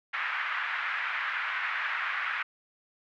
pink band-pass noise, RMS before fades -32 dBFS, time 0.13-2.43 s, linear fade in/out 10 ms, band 1300 to 2200 Hz, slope 24 dB/octave, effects none

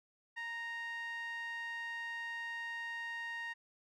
sawtooth tone with band-pass filter, 930 Hz, A#5, 4 cents flat, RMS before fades -42 dBFS, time 0.36-3.54 s, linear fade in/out 20 ms, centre 1900 Hz, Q 3.3, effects none

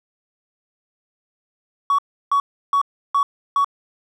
triangle tone bursts, 1123 Hz, C#6, 22 cents sharp, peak -11 dBFS, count 5, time 1.9-3.645 s, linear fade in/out 2 ms, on 85 ms, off 330 ms, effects tanh soft clip ceiling -10 dBFS

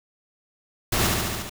pink noise with echo, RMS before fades -23 dBFS, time 0.92-1.07 s, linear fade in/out 5 ms, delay 71 ms, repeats 6, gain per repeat -2 dB, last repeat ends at 1.496 s, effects none

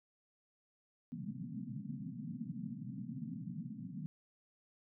white band-pass noise, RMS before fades -44 dBFS, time 1.12-4.06 s, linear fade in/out 0 ms, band 120 to 260 Hz, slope 96 dB/octave, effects none

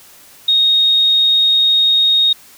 sine tone, 3729 Hz, A#7, in tune, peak -9 dBFS, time 0.48-2.33 s, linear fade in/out 5 ms, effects white hiss -43 dBFS RMS until 2.57 s

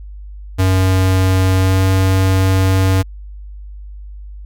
square tone with pitch glide, 93.9 to 94.83 Hz, F#2 to F#2, +26 to +43 cents, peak -11 dBFS, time 0.58-3.03 s, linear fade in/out 20 ms, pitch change +17 cents, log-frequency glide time 1.55-1.79 s, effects added 50 Hz sine -29 dBFS peak until 4.45 s

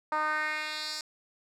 10% pulse tone with band-pass filter sweep, 306.5 Hz, D#4, 26 cents flat, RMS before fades -32 dBFS, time 0.12-1.01 s, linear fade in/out 2 ms, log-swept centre 1000 to 5800 Hz, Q 2.3, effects none

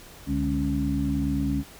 harmonic tone with a mistuned harmonic, 69.3 Hz, C#2, in tune, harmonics 1 / 2 / 3 / 4, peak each -29 / -30 / -30 / -26 dBFS, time 0.26-1.64 s, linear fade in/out 50 ms, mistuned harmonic 2, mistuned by +96 cents, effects pink hiss -47 dBFS RMS until 1.79 s

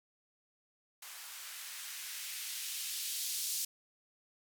violet noise with band-pass filter sweep, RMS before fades -41 dBFS, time 1.02-3.65 s, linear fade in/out 5 ms, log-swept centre 1000 to 4800 Hz, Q 1, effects none

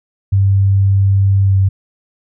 sine tone with pitch glide, 98 to 96.37 Hz, G2 to G2, 0 to -29 cents, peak -8 dBFS, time 0.32-1.69 s, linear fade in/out 10 ms, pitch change -29 cents, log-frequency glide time 1.43-1.57 s, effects none

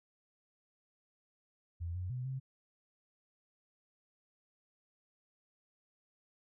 sine tone with pitch steps, 85.1 / 90.8 / 125.9 / 132.2 Hz, F2 / F#2 / B2 / C3, -44 / -32 / +34 / +18 cents, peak -36 dBFS, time 1.8-2.4 s, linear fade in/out 20 ms, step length 150 ms, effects none

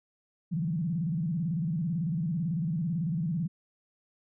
sine tone with vibrato, 164.81 Hz, E3, in tune, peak -27 dBFS, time 0.51-3.48 s, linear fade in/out 20 ms, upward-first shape square, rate 18 Hz, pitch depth 160 cents each way, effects none

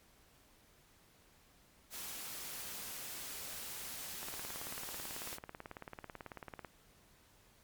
white noise, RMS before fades -45 dBFS, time 1.9-5.39 s, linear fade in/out 50 ms
click train, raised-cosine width 0.5 ms, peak -30 dBFS, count 45, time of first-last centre 4.23-6.648 s, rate 18.2 Hz
effects pink hiss -66 dBFS RMS until 7.63 s + MP3 96 kbps

